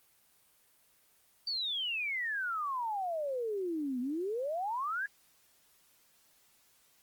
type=exponential two-way sweep; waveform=sine; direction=down then up; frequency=4653 to 240.8 to 1691 Hz; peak=-32 dBFS; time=1.47-5.06 s; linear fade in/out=2 ms; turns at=4 s; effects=white hiss -67 dBFS RMS until 7.02 s + Opus 24 kbps